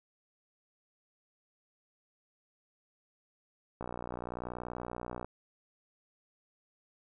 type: click train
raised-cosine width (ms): 1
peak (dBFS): -25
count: 88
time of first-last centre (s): 3.81-5.246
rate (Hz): 60.6
effects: none